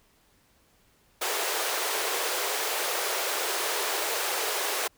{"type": "high-pass noise", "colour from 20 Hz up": "pink", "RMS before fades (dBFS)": -29, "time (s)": [1.21, 4.88], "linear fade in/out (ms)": 10, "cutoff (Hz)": 380, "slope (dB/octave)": 48, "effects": ["pink hiss -64 dBFS RMS until 4.97 s"]}